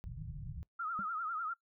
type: low-pass noise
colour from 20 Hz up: white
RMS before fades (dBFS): -44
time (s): 0.04-0.63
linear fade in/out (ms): 0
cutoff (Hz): 170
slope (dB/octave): 96
type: tone with vibrato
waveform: sine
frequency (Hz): 1312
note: E6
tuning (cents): -9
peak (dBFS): -35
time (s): 0.79-1.54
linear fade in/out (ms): 10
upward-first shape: triangle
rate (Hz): 10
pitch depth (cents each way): 130
type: tone with exponential decay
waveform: triangle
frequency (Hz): 198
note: G3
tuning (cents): +18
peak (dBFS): -35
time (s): 0.99-1.07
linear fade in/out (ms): 0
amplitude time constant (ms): 16
effects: noise-tail reverb RT60 0.1 s tail -20 dB re dry